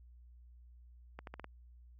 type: accelerating click train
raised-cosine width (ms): 0.5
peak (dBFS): -30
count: 5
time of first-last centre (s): 1.19-1.443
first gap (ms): 82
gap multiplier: 0.83
effects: added 60 Hz sine -55 dBFS peak until 1.99 s